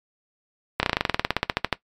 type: slowing click train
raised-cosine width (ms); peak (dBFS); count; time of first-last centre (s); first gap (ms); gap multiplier
0.3; -3; 19; 0.8-1.727; 30; 1.06
effects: noise-tail reverb RT60 0.1 s tail -17 dB re dry + MP3 96 kbps